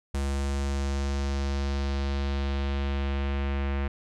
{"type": "tone with low-pass filter sweep", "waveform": "square", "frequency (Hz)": 69.3, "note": "C#2", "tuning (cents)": 0, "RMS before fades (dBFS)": -28, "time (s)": [0.14, 3.88], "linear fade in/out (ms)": 5, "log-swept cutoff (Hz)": [8900, 2300], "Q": 1.6, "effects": []}